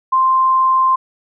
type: tone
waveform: sine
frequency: 1046.5 Hz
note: C6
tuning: in tune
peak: -10 dBFS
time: 0.12-0.96 s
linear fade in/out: 10 ms
effects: none